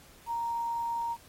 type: tone with quantisation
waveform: sine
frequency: 932.3 Hz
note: A#5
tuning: in tune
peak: -29 dBFS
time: 0.26-1.17 s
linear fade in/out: 50 ms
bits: 9
effects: pink hiss -55 dBFS RMS until 1.28 s + MP3 64 kbps